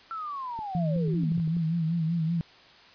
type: linear sweep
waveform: sine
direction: down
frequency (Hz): 1356 to 103.83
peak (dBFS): -32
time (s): 0.11-1.4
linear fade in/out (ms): 0
type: clicks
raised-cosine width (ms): 3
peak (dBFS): -30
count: 9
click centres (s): 0.59 / 0.963 / 1.08 / 1.142 / 1.235 / 1.32 / 1.377 / 1.476 / 1.568
type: tone with vibrato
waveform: sine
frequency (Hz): 164.81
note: E3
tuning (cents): 0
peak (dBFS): -24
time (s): 0.75-2.41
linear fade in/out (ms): 0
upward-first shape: sine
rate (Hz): 5.2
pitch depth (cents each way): 75
effects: white hiss -53 dBFS RMS until 2.94 s + resampled to 11025 Hz